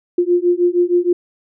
sine beating tone pair, 349.2 / 355.6 Hz, F4 / F4, 0 / +31 cents, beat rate 6.4 Hz, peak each -15 dBFS, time 0.18-1.13 s, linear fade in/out 5 ms, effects none

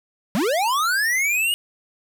square linear sweep, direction up, 174.61 to 2910 Hz, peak -19 dBFS, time 0.35-1.54 s, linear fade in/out 0 ms, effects 8-bit

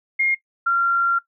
sine tone pair in turn, 2134 / 1378.5 Hz, C7 / F6, +34 / -23 cents, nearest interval minor sixth, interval 757 cents, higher first, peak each -16 / -15 dBFS, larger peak second, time 0.19-0.35 / 0.66-1.19 s, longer second, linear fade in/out 10 ms, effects noise-tail reverb RT60 0.1 s tail -18 dB re dry

